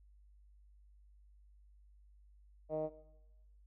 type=tone with low-pass filter; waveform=10% pulse; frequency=155.56 Hz; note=D#3; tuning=in tune; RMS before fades=-37 dBFS; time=2.69-2.9 s; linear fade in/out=50 ms; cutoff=590 Hz; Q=6.1; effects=noise-tail reverb RT60 1.0 s tail -17 dB re dry + added 50 Hz sine -60 dBFS peak until 3.66 s